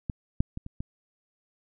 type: clicks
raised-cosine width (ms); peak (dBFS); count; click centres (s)
5; -17 / -10 / -22 / -26 / -21; 5; 0.098 / 0.405 / 0.574 / 0.664 / 0.805
effects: none